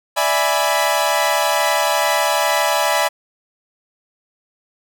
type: chord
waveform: sawtooth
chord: E dominant seventh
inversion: third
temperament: equal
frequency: 587.3 / 659.3 / 830.6 / 987.8 Hz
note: D5 / E5 / G#5 / B5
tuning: 0 / 0 / 0 / 0 cents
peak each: -17 dBFS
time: 0.16-3.09 s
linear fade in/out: 20 ms
effects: none